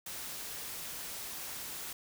white noise, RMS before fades -42 dBFS, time 0.06-1.93 s, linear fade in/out 5 ms, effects none

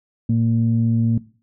sine tone pair together, 114.4 / 229.9 Hz, A#2 / A#3, -32 / -24 cents, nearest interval octave, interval 1208 cents, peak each -17 dBFS, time 0.29-1.18 s, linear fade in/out 5 ms, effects noise-tail reverb RT60 0.4 s tail -19 dB re dry + tanh soft clip ceiling -8 dBFS

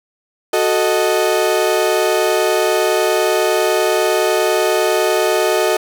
35% pulse chord, D# diminished, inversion first, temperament equal, 370 / 440 / 622.3 Hz, F#4 / A4 / D#5, 0 / 0 / 0 cents, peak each -16 dBFS, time 0.53-5.77 s, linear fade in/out 5 ms, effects none

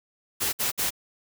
white noise bursts, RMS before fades -26 dBFS, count 3, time 0.4-0.906 s, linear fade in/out 20 ms, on 130 ms, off 58 ms, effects none

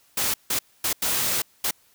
white noise bursts at uneven times, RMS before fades -24 dBFS, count 5, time 0.17-0.34 / 0.5-0.59 / 0.84-0.93 / 1.02-1.42 / 1.64-1.71 s, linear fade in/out 5 ms, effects white hiss -60 dBFS RMS until 1.94 s

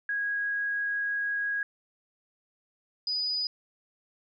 sine tone pair in turn, 1649 / 4957 Hz, G#6 / D#8, -13 / -7 cents, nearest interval octave + perfect fifth, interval 1906 cents, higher second, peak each -27 dBFS, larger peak neither, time 0.09-1.63 / 3.07-3.47 s, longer first, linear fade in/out 2 ms, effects none

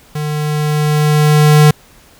square tone with level ramp, 150.6 Hz, D3, 44 cents sharp, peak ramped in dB -18 to -4 dBFS, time 0.15-1.71 s, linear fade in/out 5 ms, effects pink hiss -45 dBFS RMS until 2.19 s

